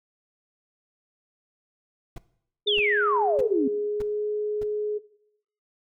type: noise bursts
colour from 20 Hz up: brown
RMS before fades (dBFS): -35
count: 5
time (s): 2.16-4.635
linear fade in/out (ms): 5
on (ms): 23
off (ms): 590
type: tone with pitch glide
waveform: sine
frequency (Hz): 415.3 to 420.9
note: G#4 to G#4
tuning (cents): 0 to +23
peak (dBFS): -24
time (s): 2.66-4.99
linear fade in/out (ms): 20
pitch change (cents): +23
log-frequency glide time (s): 3.73-4.29
type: exponential sweep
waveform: sine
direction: down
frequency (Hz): 3650 to 252.4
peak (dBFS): -21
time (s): 2.67-3.68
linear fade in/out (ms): 5
effects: noise-tail reverb RT60 0.7 s tail -17 dB re dry